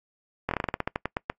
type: slowing click train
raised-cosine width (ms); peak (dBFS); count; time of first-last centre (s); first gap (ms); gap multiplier
0.5; -11; 14; 0.49-1.299; 22; 1.16
effects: noise-tail reverb RT60 0.1 s tail -25 dB re dry + AAC 48 kbps